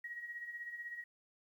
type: tone with tremolo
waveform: sine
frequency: 1900 Hz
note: A#6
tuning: 33 cents sharp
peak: -40 dBFS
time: 0.04-1.04 s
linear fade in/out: 5 ms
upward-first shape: sine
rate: 16 Hz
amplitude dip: 60%
effects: 12-bit